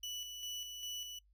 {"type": "tone with tremolo", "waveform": "30% pulse", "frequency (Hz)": 2960, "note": "F#7", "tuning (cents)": 0, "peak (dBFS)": -37, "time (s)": [0.03, 1.19], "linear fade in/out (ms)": 5, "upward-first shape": "square", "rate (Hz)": 2.5, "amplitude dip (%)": 40, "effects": ["noise-tail reverb RT60 0.1 s tail -23 dB re dry", "added 50 Hz sine -66 dBFS peak until 1.33 s"]}